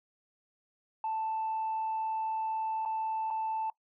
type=tone with dropouts; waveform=sine; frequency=882 Hz; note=A5; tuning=4 cents sharp; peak=-29 dBFS; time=1.04-3.7 s; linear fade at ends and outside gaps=2 ms; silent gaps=2.852-2.858 / 3.304-3.308 s; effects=noise-tail reverb RT60 0.1 s tail -21 dB re dry + tanh soft clip ceiling -27 dBFS